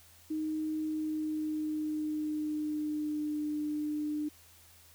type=tone with pitch glide; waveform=sine; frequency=311.1 to 300.2 Hz; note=D#4 to D4; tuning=0 to +38 cents; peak=-31 dBFS; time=0.3-4.29 s; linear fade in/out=10 ms; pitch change=-62 cents; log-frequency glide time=0.77-3.4 s; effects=added 84 Hz sine -63 dBFS peak until 4.94 s + white hiss -59 dBFS RMS until 4.94 s